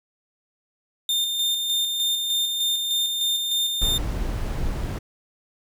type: tone with tremolo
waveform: 40% pulse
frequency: 3618 Hz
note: A7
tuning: 48 cents sharp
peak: -19 dBFS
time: 1.09-3.98 s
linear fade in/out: 2 ms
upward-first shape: square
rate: 3.3 Hz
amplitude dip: 35%
type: noise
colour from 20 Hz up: brown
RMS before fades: -26 dBFS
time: 3.81-4.99 s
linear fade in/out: 10 ms
effects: none